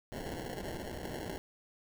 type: noise with sample-and-hold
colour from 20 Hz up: white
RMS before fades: -41 dBFS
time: 0.12-1.38 s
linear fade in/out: 0 ms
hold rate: 1225 Hz
effects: none

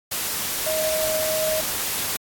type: tone in noise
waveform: sine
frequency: 627 Hz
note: D#5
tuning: 13 cents sharp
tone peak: -22 dBFS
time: 0.66-1.61 s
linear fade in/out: 10 ms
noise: white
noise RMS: -26 dBFS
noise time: 0.11-2.17 s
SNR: +1 dB
effects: AAC 64 kbps

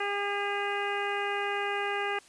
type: harmonic tone with a mistuned harmonic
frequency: 404.5 Hz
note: G#4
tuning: 46 cents flat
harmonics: 1 / 2 / 3 / 4 / 5 / 6 / 7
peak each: -34 / -34 / -37 / -36 / -37 / -39 / -41 dBFS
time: 0-2.19 s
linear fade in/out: 5 ms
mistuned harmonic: 6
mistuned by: +34 cents
effects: white hiss -56 dBFS RMS until 2.28 s + resampled to 22050 Hz

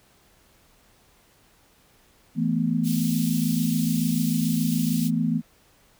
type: chord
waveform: sine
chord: E suspended fourth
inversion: none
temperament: equal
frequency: 164.81 / 220 / 246.9 Hz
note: E3 / A3 / B3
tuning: 0 / 0 / 0 cents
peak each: -25 dBFS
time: 2.35-5.42 s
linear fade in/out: 50 ms
type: band-stop noise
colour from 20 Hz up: white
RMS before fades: -35 dBFS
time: 2.83-5.11 s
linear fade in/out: 50 ms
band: 190 to 2800 Hz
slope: 24 dB/octave
effects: pink hiss -59 dBFS RMS until 5.99 s

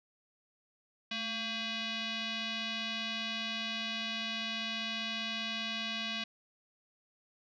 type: tone with frequency modulation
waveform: sine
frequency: 219.9 Hz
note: A3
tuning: 1 cent flat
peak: -34 dBFS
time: 1.11-6.24 s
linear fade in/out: 5 ms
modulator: 905 Hz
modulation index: 4.4
effects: none

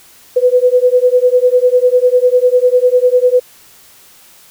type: beating tone pair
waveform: sine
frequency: 493.9 / 503.9 Hz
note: B4 / B4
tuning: 0 / +35 cents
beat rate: 10 Hz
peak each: -10 dBFS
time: 0.36-3.4 s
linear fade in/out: 10 ms
effects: white hiss -43 dBFS RMS until 4.5 s

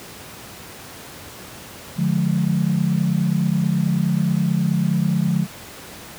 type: chord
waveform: sine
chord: D diminished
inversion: none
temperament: just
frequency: 146.83 / 176.2 / 211.4 Hz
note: D3 / F3 / Ab3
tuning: 0 / +16 / +31 cents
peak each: -21 / -19 / -23 dBFS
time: 1.96-5.47 s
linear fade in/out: 50 ms
effects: pink hiss -38 dBFS RMS until 6.18 s + high-pass 80 Hz 12 dB/octave

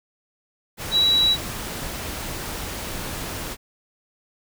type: tone in noise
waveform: sine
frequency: 3904 Hz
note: B7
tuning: 21 cents flat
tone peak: -15 dBFS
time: 0.91-1.37 s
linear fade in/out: 50 ms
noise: pink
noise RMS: -31 dBFS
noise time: 0.77-3.57 s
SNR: +13 dB
effects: none

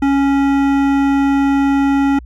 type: tone with hard clipping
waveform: sine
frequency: 277.2 Hz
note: C#4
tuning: in tune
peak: -13 dBFS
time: 0.02-2.19 s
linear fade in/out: 5 ms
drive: 14 dB
effects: added 60 Hz sine -32 dBFS peak until 2.25 s

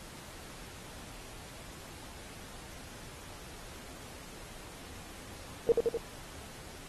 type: tone with echo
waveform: sine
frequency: 466.2 Hz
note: A#4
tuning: in tune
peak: -20 dBFS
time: 5.69-5.72 s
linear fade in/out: 0 ms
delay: 84 ms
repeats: 3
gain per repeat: -3 dB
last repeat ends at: 5.972 s
effects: pink hiss -49 dBFS RMS until 6.88 s + AAC 32 kbps

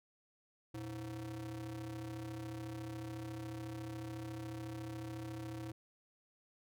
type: ring-modulated tone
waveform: square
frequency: 102.5 Hz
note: G#2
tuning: 22 cents flat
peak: -40 dBFS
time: 0.74-5.72 s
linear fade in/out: 5 ms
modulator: 222 Hz
effects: none

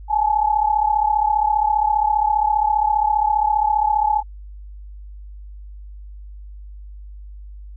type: tone pair together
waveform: sine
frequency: 838 / 873 Hz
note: G#5 / A5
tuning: +15 / -14 cents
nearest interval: minor second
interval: 71 cents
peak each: -17 / -19 dBFS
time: 0.08-4.23 s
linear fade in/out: 50 ms
effects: added 50 Hz sine -34 dBFS peak until 7.76 s

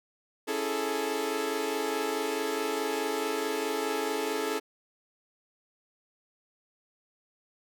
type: chord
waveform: sawtooth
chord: A major seventh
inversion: first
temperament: equal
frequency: 277.2 / 329.6 / 415.3 / 440 Hz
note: C#4 / E4 / G#4 / A4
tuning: 0 / 0 / 0 / 0 cents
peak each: -33 / -33 / -30 / -28 dBFS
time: 0.47-4.6 s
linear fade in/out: 20 ms
effects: none

